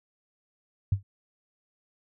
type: tone with exponential decay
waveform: sine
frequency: 98.2 Hz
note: G2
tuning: 4 cents sharp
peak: -17 dBFS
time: 0.92-1.03 s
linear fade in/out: 5 ms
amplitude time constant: 22 ms
effects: none